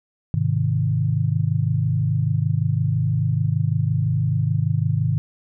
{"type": "chord", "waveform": "sine", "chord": "Ab major", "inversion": "none", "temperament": "equal with one note detuned", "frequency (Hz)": [103.83, 129.24, 155.56], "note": ["Ab2", "C3", "Eb3"], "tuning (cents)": [0, -21, 0], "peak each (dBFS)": -22, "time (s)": [0.34, 5.18], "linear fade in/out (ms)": 0, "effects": []}